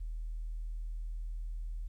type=tone; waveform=sine; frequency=40.07 Hz; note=E1; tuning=48 cents flat; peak=-35 dBFS; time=0-1.88 s; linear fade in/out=10 ms; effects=tanh soft clip ceiling -31 dBFS + 12-bit